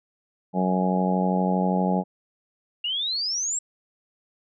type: harmonic tone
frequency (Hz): 92.5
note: F#2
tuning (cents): 0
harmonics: 2 / 3 / 4 / 5 / 6 / 7 / 8 / 9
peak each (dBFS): -22 / -32 / -34 / -31 / -32 / -31 / -34 / -28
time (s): 0.53-2.04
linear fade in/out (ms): 50
type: exponential sweep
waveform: sine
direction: up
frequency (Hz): 2794 to 7770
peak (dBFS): -24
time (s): 2.84-3.59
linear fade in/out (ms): 5
effects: none